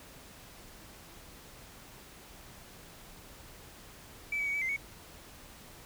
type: tone with pitch steps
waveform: triangle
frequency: 2311 / 2277 / 2243 / 2294 / 2080 / 2225 Hz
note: D7 / C#7 / C#7 / D7 / C7 / C#7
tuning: -28 / +46 / +20 / -41 / -11 / +6 cents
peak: -27 dBFS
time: 4.32-4.764 s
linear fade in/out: 5 ms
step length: 74 ms
effects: tanh soft clip ceiling -27 dBFS + pink hiss -52 dBFS RMS until 5.85 s